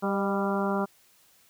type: harmonic tone with a mistuned harmonic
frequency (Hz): 197.3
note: G3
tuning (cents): +11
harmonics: 1 / 2 / 3 / 4 / 5 / 6 / 7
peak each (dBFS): -28 / -31 / -33 / -34 / -35 / -36 / -36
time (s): 0.02-0.86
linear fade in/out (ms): 20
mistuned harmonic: 3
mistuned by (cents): +34
effects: white hiss -61 dBFS RMS until 1.49 s